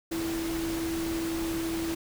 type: tone in noise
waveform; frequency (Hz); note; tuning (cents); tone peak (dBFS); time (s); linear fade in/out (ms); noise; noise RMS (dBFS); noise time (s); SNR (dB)
sine; 329.6; E4; 0; -29; 0.11-1.95; 10; pink; -37; 0.11-1.95; +5
effects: none